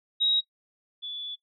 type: tone pair in turn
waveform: sine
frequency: 3809 / 3448 Hz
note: A#7 / A7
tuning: +37 / -36 cents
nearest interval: major second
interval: 173 cents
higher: first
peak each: -21 / -33 dBFS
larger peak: first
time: 0.2-0.41 / 1.02-1.36 s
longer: second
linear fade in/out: 20 ms
effects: noise-tail reverb RT60 0.1 s tail -19 dB re dry